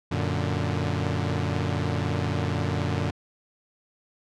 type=chord; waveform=sawtooth; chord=Gb augmented; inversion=none; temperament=equal; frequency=92.5 / 116.54 / 146.83 Hz; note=Gb2 / Bb2 / D3; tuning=0 / 0 / 0 cents; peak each=-24 / -26 / -25 dBFS; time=0.11-3.11 s; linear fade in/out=10 ms; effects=low-pass 5000 Hz 12 dB/octave